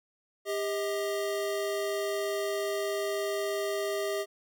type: tone pair together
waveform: square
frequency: 400 / 634.4 Hz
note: G4 / D#5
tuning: +35 / +33 cents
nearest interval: minor sixth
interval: 798 cents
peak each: -32 / -34 dBFS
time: 0.45-4.26 s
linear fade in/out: 50 ms
effects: none